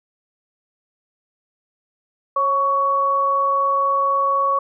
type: tone pair together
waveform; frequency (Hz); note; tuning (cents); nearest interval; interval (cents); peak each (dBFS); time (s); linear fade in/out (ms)
sine; 547 / 1119; C#5 / C#6; -23 / +16; octave; 1239; -24 / -16; 2.36-4.59; 5
effects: none